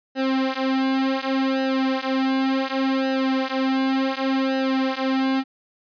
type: tone with flanger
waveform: sawtooth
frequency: 265.5 Hz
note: C4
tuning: 25 cents sharp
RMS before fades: -22 dBFS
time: 0.15-5.44 s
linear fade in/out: 50 ms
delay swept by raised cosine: 0.87 to 5.97 ms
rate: 0.68 Hz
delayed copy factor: -0.95
effects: resampled to 11025 Hz